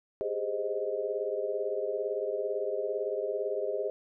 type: chord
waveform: sine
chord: Ab major seventh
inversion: third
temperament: equal with one note detuned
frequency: 397.5 / 415.3 / 523.3 / 622.3 Hz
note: G4 / Ab4 / C5 / Eb5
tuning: +24 / 0 / 0 / 0 cents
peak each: -36 / -34 / -35 / -35 dBFS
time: 0.21-3.9 s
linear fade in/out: 0 ms
effects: none